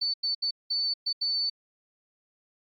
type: tone bursts at uneven times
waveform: sine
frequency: 4507 Hz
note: C#8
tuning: 28 cents sharp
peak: -25 dBFS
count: 6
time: 0.01-0.14 / 0.23-0.35 / 0.42-0.51 / 0.7-0.94 / 1.06-1.13 / 1.21-1.5 s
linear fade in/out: 10 ms
effects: AAC 32 kbps